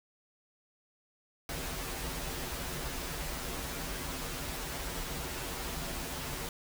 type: noise with comb filter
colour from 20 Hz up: pink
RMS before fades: -38 dBFS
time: 1.49-6.49 s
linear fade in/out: 2 ms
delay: 9.6 ms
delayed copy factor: -0.95
effects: none